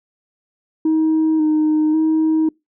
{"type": "tone with vibrato", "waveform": "sine", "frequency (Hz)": 312.3, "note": "D#4", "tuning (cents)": 7, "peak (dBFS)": -11, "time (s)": [0.85, 2.49], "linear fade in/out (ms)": 5, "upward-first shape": "square", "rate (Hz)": 0.92, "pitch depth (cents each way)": 22, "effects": ["noise-tail reverb RT60 0.2 s tail -26 dB re dry", "tanh soft clip ceiling -11 dBFS"]}